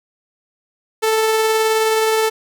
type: tone with tremolo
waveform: sawtooth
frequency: 440.4 Hz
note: A4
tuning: 2 cents sharp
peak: -9 dBFS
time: 1.02-2.3 s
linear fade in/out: 20 ms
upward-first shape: triangle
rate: 19 Hz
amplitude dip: 25%
effects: none